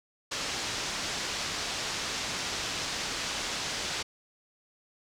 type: low-pass noise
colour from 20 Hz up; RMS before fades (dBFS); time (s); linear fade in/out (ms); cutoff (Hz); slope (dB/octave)
white; -34; 0.31-4.03; 10; 6300; 24
effects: none